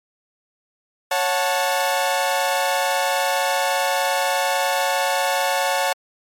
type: chord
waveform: sawtooth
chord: F# minor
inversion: second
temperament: equal with one note detuned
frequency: 554.4 / 729.4 / 880 Hz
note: C#5 / F#5 / A5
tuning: 0 / -25 / 0 cents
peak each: -19 dBFS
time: 1.11-5.93 s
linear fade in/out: 5 ms
effects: MP3 64 kbps